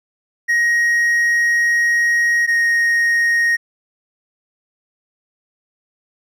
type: tone pair in turn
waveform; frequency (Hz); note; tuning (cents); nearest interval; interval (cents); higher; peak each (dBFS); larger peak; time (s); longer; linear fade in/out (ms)
triangle; 1883 / 1867.8; A#6 / A#6; +17 / +3; unison; 14; first; -11; neither; 0.48-2.47 / 2.47-3.57; first; 20
effects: none